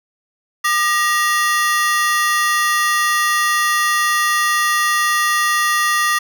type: ring-modulated tone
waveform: 40% pulse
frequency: 1552 Hz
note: G6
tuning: 18 cents flat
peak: -10 dBFS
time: 0.64-6.19 s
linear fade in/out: 10 ms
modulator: 345 Hz
effects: none